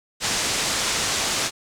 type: low-pass noise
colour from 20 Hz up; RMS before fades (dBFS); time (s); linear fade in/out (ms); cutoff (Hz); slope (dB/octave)
white; -24; 0.2-1.51; 50; 7800; 24
effects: none